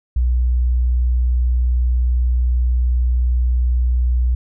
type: tone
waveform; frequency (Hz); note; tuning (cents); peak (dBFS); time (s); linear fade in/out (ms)
sine; 61.3; B1; -12; -13; 0.16-4.35; 5
effects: none